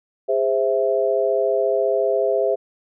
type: chord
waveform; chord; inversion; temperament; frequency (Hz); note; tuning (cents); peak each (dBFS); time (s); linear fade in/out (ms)
sine; Ab augmented; none; equal with one note detuned; 408.9 / 523.3 / 659.3; Ab4 / C5 / E5; -27 / 0 / 0; -21; 0.28-2.56; 20
effects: none